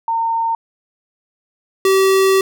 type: tone pair in turn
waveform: sine / square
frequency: 913 / 384.6 Hz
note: A#5 / G4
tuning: -36 / -33 cents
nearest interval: octave + minor third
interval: 1497 cents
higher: first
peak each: -15 / -11 dBFS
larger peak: second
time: 0.08-0.55 / 1.85-2.41 s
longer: second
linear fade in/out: 2 ms
effects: none